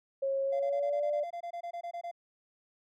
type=tone with pitch glide; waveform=sine; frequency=544 to 589.8 Hz; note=C#5 to D5; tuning=-33 to +7 cents; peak=-28 dBFS; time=0.22-1.24 s; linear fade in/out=10 ms; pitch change=+140 cents; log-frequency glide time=0.44-1.08 s
type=tone bursts; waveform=triangle; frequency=690 Hz; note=F5; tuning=21 cents flat; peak=-34 dBFS; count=16; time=0.52-2.114 s; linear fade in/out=10 ms; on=79 ms; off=22 ms
effects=none